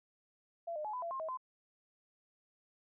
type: tone with pitch steps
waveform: sine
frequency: 677 / 607 / 850 / 1000 / 678 / 1063 / 638 / 1029 Hz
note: E5 / D#5 / G#5 / B5 / E5 / C6 / D#5 / C6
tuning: +46 / -43 / +40 / +21 / +49 / +27 / +43 / -29 cents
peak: -37 dBFS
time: 0.67-1.374 s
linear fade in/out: 10 ms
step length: 88 ms
effects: none